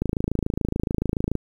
click train, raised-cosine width 3 ms, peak -10 dBFS, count 37, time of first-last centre 0.02-1.353 s, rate 27 Hz, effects 8-bit

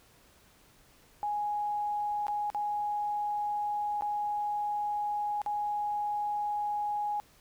sine tone with dropouts, 830.6 Hz, G#5, in tune, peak -29 dBFS, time 1.23-7.2 s, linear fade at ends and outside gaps 0 ms, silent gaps 2.268-2.282 / 2.501-2.547 / 4.01-4.022 / 5.417-5.462 s, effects pink hiss -61 dBFS RMS until 7.4 s

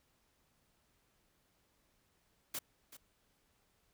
white noise with echo, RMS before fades -40 dBFS, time 2.54-2.59 s, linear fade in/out 5 ms, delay 380 ms, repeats 1, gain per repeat -14 dB, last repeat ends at 2.97 s, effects pink hiss -75 dBFS RMS until 3.93 s

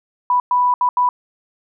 sine tone bursts at uneven times, 987.8 Hz, B5, in tune, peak -12 dBFS, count 4, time 0.3-0.4 / 0.51-0.74 / 0.81-0.89 / 0.97-1.09 s, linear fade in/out 2 ms, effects none

